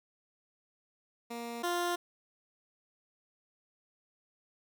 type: tone pair in turn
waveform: 15% pulse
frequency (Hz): 235 / 349.9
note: A#3 / F4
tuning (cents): +14 / +3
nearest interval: perfect fifth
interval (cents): 689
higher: second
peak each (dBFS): -32 / -24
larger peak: second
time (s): 1.3-1.63 / 1.63-1.96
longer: neither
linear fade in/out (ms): 10
effects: none